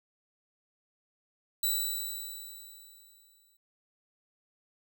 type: tone with exponential decay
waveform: 5% pulse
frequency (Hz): 3951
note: B7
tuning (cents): 0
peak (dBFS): -18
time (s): 1.63-3.57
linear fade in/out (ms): 5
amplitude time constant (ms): 420
effects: none